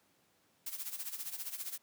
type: noise with tremolo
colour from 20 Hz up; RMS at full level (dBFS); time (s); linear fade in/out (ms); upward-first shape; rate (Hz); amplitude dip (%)
blue; -39; 0.66-1.78; 5; sine; 15; 75
effects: pink hiss -71 dBFS RMS until 1.82 s + high-pass 150 Hz 12 dB/octave